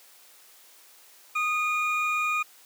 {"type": "tone pair together", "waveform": "triangle", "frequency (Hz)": [1242, 2434], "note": ["D#6", "D#7"], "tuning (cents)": [-3, -39], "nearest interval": "octave", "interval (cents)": 1164, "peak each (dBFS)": -25, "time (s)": [1.35, 2.43], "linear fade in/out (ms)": 10, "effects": ["white hiss -54 dBFS RMS until 2.65 s", "high-pass 400 Hz 12 dB/octave"]}